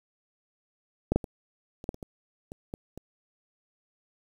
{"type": "clicks", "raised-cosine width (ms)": 2, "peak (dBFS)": [-10, -8, -23, -29, -15, -30, -25, -27, -22, -27], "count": 10, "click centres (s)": [1.12, 1.16, 1.242, 1.841, 1.891, 1.944, 2.028, 2.519, 2.739, 2.976], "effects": ["8-bit"]}